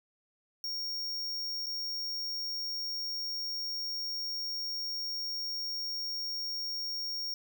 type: tone with dropouts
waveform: square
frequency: 5550 Hz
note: F8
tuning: 12 cents flat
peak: -34 dBFS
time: 0.64-7.34 s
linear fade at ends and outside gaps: 1 ms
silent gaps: 1.66-1.667 s
effects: none